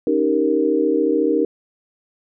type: chord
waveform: sine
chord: Eb dominant seventh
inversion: third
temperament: equal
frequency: 277.2 / 311.1 / 392 / 466.2 Hz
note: Db4 / Eb4 / G4 / Bb4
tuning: 0 / 0 / 0 / 0 cents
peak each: -23 / -19 / -22 / -19 dBFS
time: 0.07-1.45 s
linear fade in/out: 2 ms
effects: none